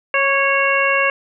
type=harmonic tone with a mistuned harmonic; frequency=550 Hz; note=C#5; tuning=14 cents flat; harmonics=1 / 2 / 3 / 4 / 5; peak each=-20 / -20 / -20 / -20 / -20 dBFS; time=0.14-1.1 s; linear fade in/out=2 ms; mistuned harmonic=2; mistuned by=+21 cents; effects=none